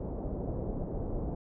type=low-pass noise; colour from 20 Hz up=pink; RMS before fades=-35 dBFS; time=0-1.35 s; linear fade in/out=5 ms; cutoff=640 Hz; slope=24 dB/octave; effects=none